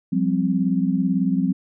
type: chord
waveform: sine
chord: F suspended second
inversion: none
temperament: equal with one note detuned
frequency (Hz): 177.87 / 196 / 261.6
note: F3 / G3 / C4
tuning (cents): +32 / 0 / 0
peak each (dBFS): -22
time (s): 0.12-1.53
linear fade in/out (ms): 10
effects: none

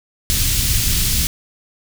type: band-stop noise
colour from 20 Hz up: pink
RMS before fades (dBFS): -17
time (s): 0.3-1.27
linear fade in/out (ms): 0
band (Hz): 130 to 3600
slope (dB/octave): 12
effects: none

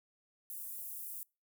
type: high-pass noise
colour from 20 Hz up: pink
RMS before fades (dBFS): -44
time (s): 0.5-1.23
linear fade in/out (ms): 0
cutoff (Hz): 11000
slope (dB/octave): 24
effects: noise-tail reverb RT60 0.3 s tail -26 dB re dry

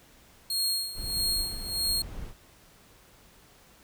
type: tone with tremolo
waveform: sawtooth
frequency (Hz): 4262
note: C8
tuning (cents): +31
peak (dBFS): -22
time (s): 0.5-2.02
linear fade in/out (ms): 2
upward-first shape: sine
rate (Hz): 1.6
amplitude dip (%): 80
type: noise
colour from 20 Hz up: brown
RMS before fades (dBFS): -38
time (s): 0.94-2.34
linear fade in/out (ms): 50
effects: pink hiss -57 dBFS RMS until 3.83 s

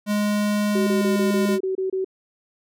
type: tone with pitch glide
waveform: square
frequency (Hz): 207.7 to 204.2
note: G#3 to G#3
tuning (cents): 0 to -29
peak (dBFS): -20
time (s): 0.06-1.59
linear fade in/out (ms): 50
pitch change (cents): -29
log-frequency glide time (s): 0.7-1.1
type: tone bursts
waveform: sine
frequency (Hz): 378.8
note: F#4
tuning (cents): +41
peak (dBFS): -21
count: 9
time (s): 0.75-2.046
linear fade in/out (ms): 5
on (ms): 120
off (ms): 27
effects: none

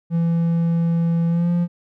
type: tone with pitch glide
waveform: triangle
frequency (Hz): 167.7 to 173.51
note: E3 to F3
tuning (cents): +30 to -11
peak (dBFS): -14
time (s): 0.1-1.68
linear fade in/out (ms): 50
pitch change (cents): +59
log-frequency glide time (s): 1.28-1.5
effects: none

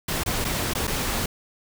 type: noise with dropouts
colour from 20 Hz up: pink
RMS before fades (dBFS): -26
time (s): 0.08-1.26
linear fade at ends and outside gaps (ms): 5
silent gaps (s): 0.236-0.26 / 0.445-0.448 / 0.736-0.75 / 0.871-0.876
effects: none

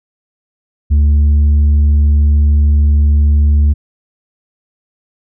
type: tone with tanh clipping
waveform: triangle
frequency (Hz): 73.42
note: D2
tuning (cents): 0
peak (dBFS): -7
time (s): 0.9-3.74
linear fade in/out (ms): 20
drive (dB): 8
effects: none

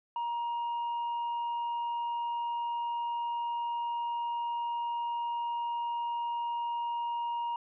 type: tone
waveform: triangle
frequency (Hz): 944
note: A#5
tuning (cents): +22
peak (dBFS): -29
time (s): 0.16-7.56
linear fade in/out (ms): 2
effects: resampled to 8000 Hz

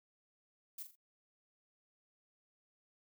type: noise with echo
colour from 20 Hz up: violet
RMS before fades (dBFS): -45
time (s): 0.78-0.83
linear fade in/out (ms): 5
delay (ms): 42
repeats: 3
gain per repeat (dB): -8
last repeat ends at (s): 0.956
effects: noise-tail reverb RT60 0.1 s tail -25 dB re dry

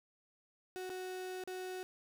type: tone with dropouts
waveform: 35% pulse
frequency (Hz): 370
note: F#4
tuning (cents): 0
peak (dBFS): -39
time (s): 0.76-1.83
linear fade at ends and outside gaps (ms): 0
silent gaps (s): 0.895-0.901 / 1.438-1.475
effects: none

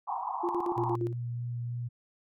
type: band-pass noise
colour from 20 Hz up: pink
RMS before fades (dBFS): -34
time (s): 0.07-0.96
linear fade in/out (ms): 10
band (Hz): 750 to 1100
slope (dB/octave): 96
type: tone with tremolo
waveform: sine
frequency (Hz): 349.2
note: F4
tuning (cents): 0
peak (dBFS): -28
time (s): 0.43-1.13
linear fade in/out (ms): 10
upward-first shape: square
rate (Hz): 8.6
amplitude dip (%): 70
type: tone with vibrato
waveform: sine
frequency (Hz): 120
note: B2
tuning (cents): -49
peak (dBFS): -32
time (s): 0.76-1.89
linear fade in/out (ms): 20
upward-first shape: sine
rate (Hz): 3.2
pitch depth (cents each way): 9
effects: none

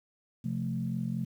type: chord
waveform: sine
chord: F major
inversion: second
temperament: equal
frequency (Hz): 130.81 / 174.61 / 220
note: C3 / F3 / A3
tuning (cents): 0 / 0 / 0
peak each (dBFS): -34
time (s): 0.44-1.25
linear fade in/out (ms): 10
effects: tanh soft clip ceiling -20 dBFS + 10-bit

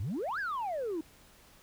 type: exponential two-way sweep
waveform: sine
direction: up then down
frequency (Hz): 82.9 to 1728 to 302.9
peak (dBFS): -30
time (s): 0-1.01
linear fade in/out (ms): 5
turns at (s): 0.39
effects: tanh soft clip ceiling -30 dBFS + pink hiss -59 dBFS RMS until 1.62 s

